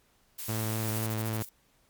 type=noise; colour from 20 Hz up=blue; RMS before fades=-38 dBFS; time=0.38-1.07 s; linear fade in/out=10 ms
type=tone with vibrato; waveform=sawtooth; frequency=110 Hz; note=A2; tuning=in tune; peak=-26 dBFS; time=0.48-1.43 s; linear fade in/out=10 ms; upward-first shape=triangle; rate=4.1 Hz; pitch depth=15 cents each way
type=noise with tremolo; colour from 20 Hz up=violet; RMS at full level=-38 dBFS; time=0.87-1.49 s; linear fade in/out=5 ms; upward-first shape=square; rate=13 Hz; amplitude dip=70%
effects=pink hiss -67 dBFS RMS until 1.89 s + MP3 96 kbps